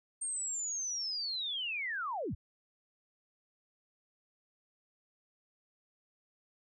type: linear sweep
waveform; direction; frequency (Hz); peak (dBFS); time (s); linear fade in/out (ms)
sine; down; 8720 to 41.2; -34; 0.21-2.35; 10
effects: none